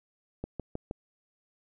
click train, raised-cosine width 2 ms, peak -21 dBFS, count 4, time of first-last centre 0.44-0.911 s, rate 6.37 Hz, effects none

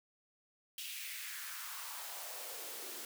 white noise with high-pass filter sweep, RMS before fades -45 dBFS, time 0.78-3.05 s, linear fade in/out 2 ms, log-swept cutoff 3000 to 290 Hz, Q 2.8, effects none

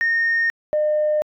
sine tone pair in turn, 1840 / 605.9 Hz, A#6 / D#5, -23 / -46 cents, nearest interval octave + perfect fifth, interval 1923 cents, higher first, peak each -15 dBFS, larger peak neither, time 0.01-0.5 / 0.73-1.22 s, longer neither, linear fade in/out 0 ms, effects tanh soft clip ceiling -13 dBFS

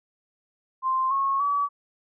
sine tone with pitch steps, 1046.5 / 1093.5 / 1142.5 Hz, C6 / C#6 / D6, 0 / -24 / -48 cents, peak -21 dBFS, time 0.82-1.69 s, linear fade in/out 50 ms, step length 290 ms, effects none

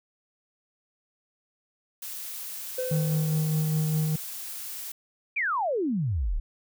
blue noise, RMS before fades -37 dBFS, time 2.02-4.92 s, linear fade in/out 5 ms
triangle tone with exponential decay, 510 Hz, C5, 44 cents flat, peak -24 dBFS, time 2.78-3.84 s, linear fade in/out 5 ms, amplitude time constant 230 ms
triangle tone with tremolo, 155.56 Hz, D#3, in tune, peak -20 dBFS, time 2.91-4.16 s, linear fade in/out 5 ms, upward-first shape sine, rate 4.9 Hz, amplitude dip 25%
sine exponential sweep, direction down, 2489 to 30.87 Hz, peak -24 dBFS, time 5.36-6.4 s, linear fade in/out 10 ms
effects none

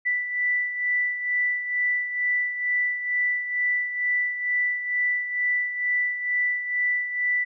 sine beating tone pair, 1975.5 / 1977.7 Hz, B6 / B6, 0 / +2 cents, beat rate 2.2 Hz, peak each -23 / -30 dBFS, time 0.05-7.45 s, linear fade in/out 20 ms, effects none

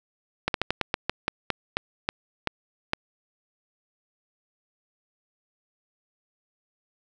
slowing click train, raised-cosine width 0.3 ms, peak -7 dBFS, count 13, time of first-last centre 0.48-2.934 s, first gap 62 ms, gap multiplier 1.2, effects none

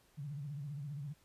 sine tone with vibrato, 143.7 Hz, D3, 37 cents flat, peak -40 dBFS, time 0.17-1.14 s, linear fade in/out 20 ms, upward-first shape sine, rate 15 Hz, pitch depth 120 cents each way, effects pink hiss -69 dBFS RMS until 1.24 s + resampled to 32000 Hz

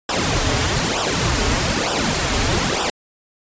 pink noise with flanger, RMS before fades -19 dBFS, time 0.09-2.9 s, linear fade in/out 2 ms, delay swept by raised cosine 0.46 to 5.96 ms, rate 1.1 Hz, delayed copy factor -0.85, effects resampled to 16000 Hz

